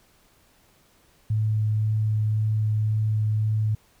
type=tone with vibrato; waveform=sine; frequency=107.9 Hz; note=A2; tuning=33 cents flat; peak=-20 dBFS; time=1.3-3.75 s; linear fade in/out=5 ms; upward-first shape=sine; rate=1.9 Hz; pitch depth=8 cents each way; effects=pink hiss -60 dBFS RMS until 4 s